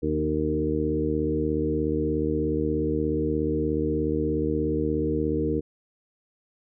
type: harmonic tone with a mistuned harmonic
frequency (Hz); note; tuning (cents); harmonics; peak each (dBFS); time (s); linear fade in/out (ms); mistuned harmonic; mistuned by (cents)
76.8; D#2; -22; 1 / 2 / 3 / 4 / 5 / 6; -31 / -32 / -33 / -27 / -31 / -28; 0.02-5.61; 20; 3; +20
effects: none